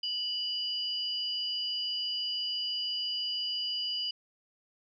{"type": "tone pair together", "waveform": "sine", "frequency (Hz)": [2960, 4846], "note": ["F#7", "D#8"], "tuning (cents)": [0, -47], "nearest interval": "major sixth", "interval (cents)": 853, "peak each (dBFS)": [-33, -34], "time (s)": [0.03, 4.11], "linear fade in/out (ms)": 5, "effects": []}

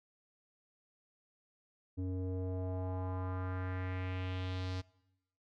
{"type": "tone with low-pass filter sweep", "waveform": "square", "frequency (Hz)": 92.5, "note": "F#2", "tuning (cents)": 0, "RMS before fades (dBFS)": -38, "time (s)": [1.97, 4.82], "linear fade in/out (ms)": 20, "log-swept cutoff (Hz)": [330, 4900], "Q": 2.3, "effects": ["noise-tail reverb RT60 0.9 s tail -22 dB re dry"]}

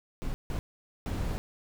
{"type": "noise bursts at uneven times", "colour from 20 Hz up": "brown", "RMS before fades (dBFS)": -32, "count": 3, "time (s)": [[0.22, 0.34], [0.5, 0.59], [1.06, 1.38]], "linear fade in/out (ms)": 0, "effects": []}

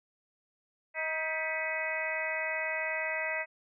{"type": "harmonic tone with a mistuned harmonic", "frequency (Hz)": 316, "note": "D#4", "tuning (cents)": 27, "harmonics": [2, 3, 4, 5, 6, 7, 8], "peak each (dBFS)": [-37, -42, -46, -41, -34, -40, -39], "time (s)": [0.94, 3.46], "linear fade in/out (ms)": 50, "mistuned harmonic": 6, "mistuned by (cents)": 67, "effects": []}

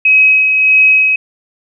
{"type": "tone with tremolo", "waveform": "sine", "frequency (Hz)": 2545, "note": "D#7", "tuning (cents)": 39, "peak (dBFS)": -4, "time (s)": [0.05, 1.16], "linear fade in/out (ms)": 5, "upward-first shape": "sine", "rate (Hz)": 1.6, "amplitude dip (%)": 40, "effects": []}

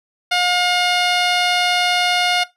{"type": "tone", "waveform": "10% pulse", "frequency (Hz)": 715, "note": "F5", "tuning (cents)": 41, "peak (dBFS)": -6, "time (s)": [0.31, 2.44], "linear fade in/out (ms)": 10, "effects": ["noise-tail reverb RT60 0.2 s tail -18 dB re dry", "low-pass 7000 Hz 12 dB/octave"]}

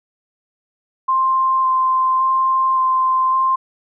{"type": "tone with vibrato", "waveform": "sine", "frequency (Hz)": 1046.5, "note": "C6", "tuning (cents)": 0, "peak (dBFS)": -13, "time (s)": [1.08, 3.56], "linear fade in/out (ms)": 10, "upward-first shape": "square", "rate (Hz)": 0.89, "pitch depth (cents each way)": 8, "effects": []}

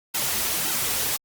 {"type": "noise with flanger", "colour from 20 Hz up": "white", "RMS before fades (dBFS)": -25, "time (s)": [0.14, 1.17], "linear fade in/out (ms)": 10, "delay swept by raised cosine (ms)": [1.7, 6.8], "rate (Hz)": 1.8, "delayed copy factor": -1, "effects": ["Opus 48 kbps"]}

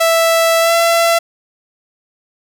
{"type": "tone with pitch glide", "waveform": "sawtooth", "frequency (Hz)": [660, 673.1], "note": ["E5", "E5"], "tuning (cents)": [2, 36], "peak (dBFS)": -6, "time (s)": [0, 1.19], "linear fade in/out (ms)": 10, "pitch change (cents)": 34, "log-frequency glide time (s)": [0.6, 0.73], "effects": []}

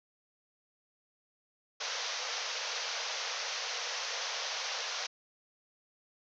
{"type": "band-pass noise", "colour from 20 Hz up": "white", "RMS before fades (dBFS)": -37, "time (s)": [1.8, 5.07], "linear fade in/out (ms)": 10, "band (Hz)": [450, 6300], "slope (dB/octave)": 96, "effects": []}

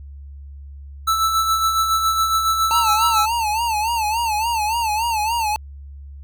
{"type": "tone with tremolo", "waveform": "square", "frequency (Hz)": 1318.5, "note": "E6", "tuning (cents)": 0, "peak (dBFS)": -15, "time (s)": [1.07, 3.26], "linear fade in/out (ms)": 10, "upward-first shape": "sine", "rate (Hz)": 7.2, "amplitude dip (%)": 45}
{"type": "tone with vibrato", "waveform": "square", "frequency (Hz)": 890, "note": "A5", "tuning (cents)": 20, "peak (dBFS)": -19, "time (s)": [2.71, 5.56], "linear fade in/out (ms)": 0, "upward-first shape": "sine", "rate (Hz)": 3.5, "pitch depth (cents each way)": 110}
{"effects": ["added 70 Hz sine -34 dBFS peak until 6.23 s"]}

